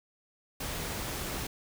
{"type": "noise", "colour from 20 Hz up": "pink", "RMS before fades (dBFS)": -36, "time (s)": [0.6, 1.47], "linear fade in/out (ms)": 5, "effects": []}